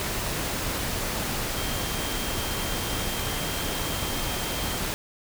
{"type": "tone in noise", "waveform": "sine", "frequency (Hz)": 3177, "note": "G7", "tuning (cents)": 23, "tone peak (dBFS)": -38, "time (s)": [1.57, 4.78], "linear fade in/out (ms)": 0, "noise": "pink", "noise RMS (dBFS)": -29, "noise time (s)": [0, 4.94], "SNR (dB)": -12, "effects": []}